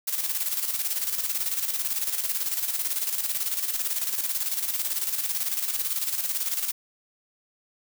blue noise with tremolo, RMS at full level -26 dBFS, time 0.07-6.72 s, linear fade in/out 10 ms, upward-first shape square, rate 18 Hz, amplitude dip 55%, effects none

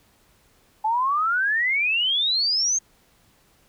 sine exponential sweep, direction up, 850 to 6500 Hz, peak -19 dBFS, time 0.84-2.79 s, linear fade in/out 10 ms, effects pink hiss -60 dBFS RMS until 3.68 s

